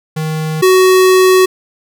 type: tone pair in turn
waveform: square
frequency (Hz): 156.8 / 372.9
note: D#3 / F#4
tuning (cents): +14 / +14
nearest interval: octave + minor third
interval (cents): 1500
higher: second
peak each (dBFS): -16 / -6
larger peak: second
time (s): 0.16-0.62 / 0.62-1.46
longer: second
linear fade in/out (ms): 10
effects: none